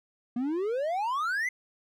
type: exponential sweep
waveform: triangle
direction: up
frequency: 233.1 to 2093 Hz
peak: -25 dBFS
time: 0.36-1.49 s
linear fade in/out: 5 ms
effects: none